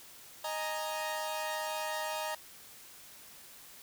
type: chord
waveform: sawtooth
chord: D# suspended fourth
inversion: none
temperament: equal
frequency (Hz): 622.3 / 830.6 / 932.3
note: D#5 / G#5 / A#5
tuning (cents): 0 / 0 / 0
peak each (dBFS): -34 / -38 / -34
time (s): 0.44-2.35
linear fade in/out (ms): 5
effects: white hiss -53 dBFS RMS until 3.82 s